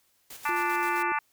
white noise with tremolo, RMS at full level -43 dBFS, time 0.3-1.03 s, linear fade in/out 5 ms, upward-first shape square, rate 7.6 Hz, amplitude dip 50%
harmonic tone, 293.7 Hz, D4, in tune, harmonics 3 / 4 / 5 / 6 / 7 / 8 / 9, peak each -29 / -31 / -33 / -35 / -36 / -37 / -38 dBFS, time 0.45-1.19 s, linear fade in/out 5 ms
sine tone, 349.2 Hz, F4, in tune, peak -33 dBFS, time 0.49-1.12 s, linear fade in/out 0 ms
effects white hiss -68 dBFS RMS until 1.32 s

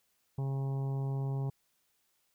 harmonic tone, 135.8 Hz, C#3, 35 cents flat, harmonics 1 / 2 / 3 / 4 / 5 / 6 / 7 / 8, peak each -31 / -48 / -45 / -54 / -53 / -51 / -55 / -60 dBFS, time 0.38-1.5 s, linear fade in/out 5 ms, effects white hiss -75 dBFS RMS until 2.34 s

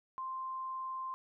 sine tone, 1046.5 Hz, C6, in tune, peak -37 dBFS, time 0.18-1.14 s, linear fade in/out 0 ms, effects none

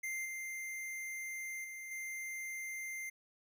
square tone with level steps, 2093 Hz, C7, in tune, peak -38 / -41 / -45 / -41 dBFS, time 0.03-3.1 s, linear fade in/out 10 ms, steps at 0.25 / 1.64 / 1.91 s, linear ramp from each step 5 ms, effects none

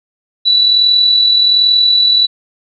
sine tone with amplitude modulation, 3951 Hz, B7, in tune, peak -5 dBFS, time 0.45-2.27 s, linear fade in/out 20 ms, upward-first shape sine, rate 41.3 Hz, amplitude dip 40%, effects none

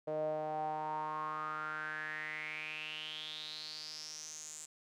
sawtooth tone with band-pass filter sweep, 154.2 Hz, D#3, 15 cents flat, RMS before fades -41 dBFS, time 0.07-4.66 s, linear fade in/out 10 ms, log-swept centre 560 to 7600 Hz, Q 7.6, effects none

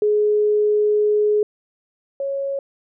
sine tone pair in turn, 420.2 / 551.9 Hz, G#4 / C#5, +20 / -8 cents, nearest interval perfect fourth, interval 472 cents, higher second, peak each -14 / -21 dBFS, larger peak first, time 0.02-1.43 / 2.2-2.59 s, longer first, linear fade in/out 2 ms, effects none

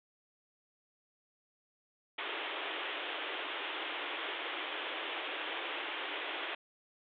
white band-pass noise, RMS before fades -39 dBFS, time 2.18-6.55 s, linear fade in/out 5 ms, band 290 to 3500 Hz, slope 96 dB/octave, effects MP3 96 kbps

